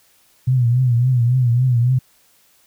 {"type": "tone with vibrato", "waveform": "sine", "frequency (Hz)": 123.47, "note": "B2", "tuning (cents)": 0, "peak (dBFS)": -12, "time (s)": [0.47, 1.99], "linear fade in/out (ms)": 10, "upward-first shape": "triangle", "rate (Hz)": 3.6, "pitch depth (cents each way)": 110, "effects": ["white hiss -56 dBFS RMS until 2.66 s"]}